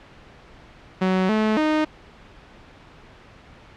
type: tone with pitch steps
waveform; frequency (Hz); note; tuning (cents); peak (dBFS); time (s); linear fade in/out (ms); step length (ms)
sawtooth; 186.9 / 216.4 / 308.4; F#3 / A3 / D#4; +18 / -29 / -15; -14; 1.01-1.85; 10; 280
effects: pink hiss -47 dBFS RMS until 3.76 s + low-pass 3000 Hz 12 dB/octave